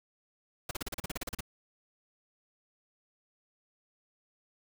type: noise bursts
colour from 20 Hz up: pink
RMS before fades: -36 dBFS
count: 13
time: 0.69-1.407 s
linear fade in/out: 5 ms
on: 21 ms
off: 37 ms
effects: none